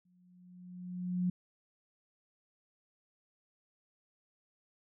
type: tone with exponential growth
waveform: sine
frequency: 180 Hz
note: F#3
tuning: 47 cents flat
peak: -27 dBFS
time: 0.05-1.3 s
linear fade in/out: 5 ms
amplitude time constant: 270 ms
effects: none